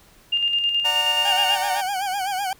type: tone with tremolo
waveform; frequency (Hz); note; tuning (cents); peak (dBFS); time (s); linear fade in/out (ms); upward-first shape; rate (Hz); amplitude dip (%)
sine; 2810; F7; +10; -17; 0.32-1.56; 10; square; 9.4; 40
type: chord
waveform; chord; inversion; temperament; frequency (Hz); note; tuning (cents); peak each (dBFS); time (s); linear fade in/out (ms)
sawtooth; D augmented; none; just; 587.3 / 734.2 / 917.7; D5 / F#5 / A#5; 0 / -14 / -27; -29 / -27 / -23; 0.84-1.82; 20
type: tone with vibrato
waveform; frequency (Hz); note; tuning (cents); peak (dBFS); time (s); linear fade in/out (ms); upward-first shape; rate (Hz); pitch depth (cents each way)
40% pulse; 776; G5; -18; -22; 1.25-2.53; 2; sine; 7.9; 96
effects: pink hiss -53 dBFS RMS until 2.59 s